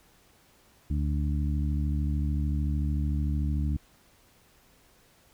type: harmonic tone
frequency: 73.42 Hz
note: D2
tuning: in tune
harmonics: 1 / 2 / 3 / 4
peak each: -26 / -32 / -36 / -38 dBFS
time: 0.9-3.77 s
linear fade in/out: 5 ms
effects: pink hiss -61 dBFS RMS until 5.33 s